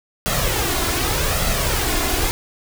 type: noise with flanger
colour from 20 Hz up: pink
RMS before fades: -20 dBFS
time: 0.26-2.31 s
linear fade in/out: 0 ms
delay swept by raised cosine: 1.5 to 2.9 ms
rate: 0.85 Hz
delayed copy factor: +0.55
effects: none